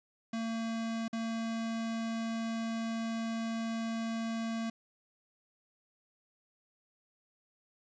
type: tone with dropouts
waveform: square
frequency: 226.8 Hz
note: A#3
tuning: 47 cents flat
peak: -34 dBFS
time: 0.33-4.7 s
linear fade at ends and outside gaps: 5 ms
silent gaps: 1.081-1.129 s
effects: resampled to 16000 Hz + 10-bit